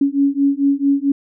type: beating tone pair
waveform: sine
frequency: 277.2 / 281.7 Hz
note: C#4 / C#4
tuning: 0 / +28 cents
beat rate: 4.5 Hz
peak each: -16 dBFS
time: 0.01-1.12 s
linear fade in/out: 5 ms
effects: none